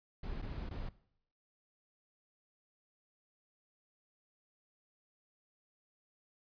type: noise with dropouts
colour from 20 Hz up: brown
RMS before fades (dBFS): -41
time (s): 0.23-0.89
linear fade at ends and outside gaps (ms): 5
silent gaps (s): 0.418-0.423 / 0.692-0.709
effects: noise-tail reverb RT60 0.7 s tail -19 dB re dry + resampled to 11025 Hz